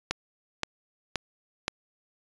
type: click train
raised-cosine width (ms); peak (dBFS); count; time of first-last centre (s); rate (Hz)
0.2; -9; 4; 0.11-1.681; 1.91
effects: resampled to 22050 Hz